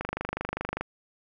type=click train; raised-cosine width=0.5 ms; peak=-15 dBFS; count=21; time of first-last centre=0.01-0.81 s; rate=25 Hz; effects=none